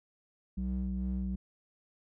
triangle ring-modulated tone, 63.7 Hz, C2, 46 cents flat, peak -26 dBFS, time 0.57-1.36 s, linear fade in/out 10 ms, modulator 126 Hz, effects none

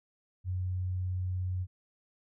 sine tone, 91.7 Hz, F#2, 15 cents flat, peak -30 dBFS, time 0.44-1.67 s, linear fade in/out 50 ms, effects none

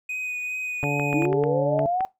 triangle tone with vibrato, 2493 Hz, D#7, 3 cents sharp, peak -26 dBFS, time 0.09-1.26 s, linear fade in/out 5 ms, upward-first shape triangle, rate 2.5 Hz, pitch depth 17 cents each way
harmonic tone, 144.1 Hz, D3, 33 cents flat, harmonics 1 / 2 / 3 / 4 / 5 / 6, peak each -26 / -29 / -31 / -32 / -33 / -34 dBFS, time 0.83-1.86 s, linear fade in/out 0 ms
clicks, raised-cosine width 0.5 ms, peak -18 dBFS, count 9, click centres 0.839 / 0.997 / 1.129 / 1.222 / 1.253 / 1.329 / 1.438 / 1.792 / 2.007 s
sine linear sweep, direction up, 290 to 774 Hz, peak -21 dBFS, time 1.14-2.05 s, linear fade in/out 0 ms
effects noise-tail reverb RT60 0.2 s tail -21 dB re dry

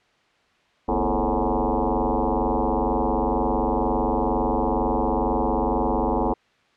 sine tone with frequency modulation, 254.8 Hz, C4, 46 cents flat, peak -19 dBFS, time 0.88-6.34 s, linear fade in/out 10 ms, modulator 97.5 Hz, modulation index 7.3, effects white hiss -61 dBFS RMS until 6.76 s + low-pass 3000 Hz 12 dB/octave

